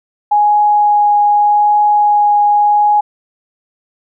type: tone with vibrato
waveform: sine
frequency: 830.6 Hz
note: G#5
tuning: in tune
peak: -7 dBFS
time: 0.31-3.01 s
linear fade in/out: 10 ms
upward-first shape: triangle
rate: 0.83 Hz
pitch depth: 9 cents each way
effects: none